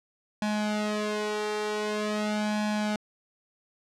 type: tone with flanger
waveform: sawtooth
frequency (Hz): 211.2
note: G#3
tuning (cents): +29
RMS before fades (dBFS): -29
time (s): 0.42-2.96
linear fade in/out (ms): 2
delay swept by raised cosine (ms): 1.2 to 2.2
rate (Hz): 0.45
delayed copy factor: +1
effects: low-pass 7000 Hz 12 dB/octave